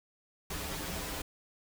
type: noise with comb filter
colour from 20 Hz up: pink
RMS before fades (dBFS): -38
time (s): 0.5-1.22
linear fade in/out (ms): 5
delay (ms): 8.4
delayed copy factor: -1
effects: none